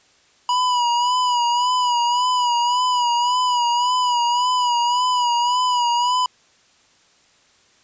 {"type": "tone with vibrato", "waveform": "square", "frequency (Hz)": 977, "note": "B5", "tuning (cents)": -19, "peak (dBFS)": -17, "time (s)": [0.49, 6.26], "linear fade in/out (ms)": 2, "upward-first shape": "sine", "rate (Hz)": 1.8, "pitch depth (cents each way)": 48, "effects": ["white hiss -56 dBFS RMS until 7.83 s", "resampled to 16000 Hz"]}